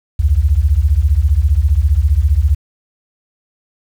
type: beating tone pair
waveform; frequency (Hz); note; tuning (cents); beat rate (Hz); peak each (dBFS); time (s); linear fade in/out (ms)
sine; 65.41 / 80.41; C2 / E2; 0 / -42; 15; -12; 0.19-2.55; 10
effects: 7-bit